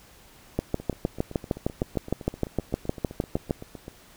two click trains, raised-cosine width 2 ms, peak -24 / -10 dBFS, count 25 / 20, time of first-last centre 0.8-3.881 / 0.59-3.509 s, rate 7.79 / 6.51 Hz, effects pink hiss -53 dBFS RMS until 4.16 s

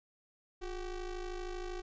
square ring-modulated tone, 192.4 Hz, G3, 32 cents flat, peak -36 dBFS, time 0.61-1.82 s, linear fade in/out 20 ms, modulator 166 Hz, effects resampled to 16000 Hz

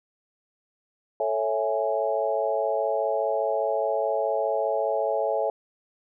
sine chord, A major seventh, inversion none, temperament equal, 440 / 554.4 / 659.3 / 830.6 Hz, A4 / C#5 / E5 / G#5, 0 / 0 / 0 / 0 cents, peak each -29 / -27 / -27 / -30 dBFS, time 1.2-5.5 s, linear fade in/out 2 ms, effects none

